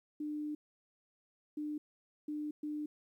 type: tone bursts at uneven times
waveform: sine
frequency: 299.8 Hz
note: D4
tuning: 36 cents sharp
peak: -36 dBFS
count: 4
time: 0.2-0.55 / 1.57-1.78 / 2.28-2.51 / 2.63-2.86 s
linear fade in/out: 5 ms
effects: 12-bit